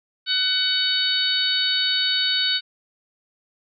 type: harmonic tone with a mistuned harmonic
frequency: 750 Hz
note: F#5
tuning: 23 cents sharp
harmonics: 2 / 3 / 4 / 5 / 6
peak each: -27 / -32 / -25 / -23 / -24 dBFS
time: 0.26-2.61 s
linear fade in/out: 50 ms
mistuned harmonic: 6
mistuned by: -17 cents
effects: none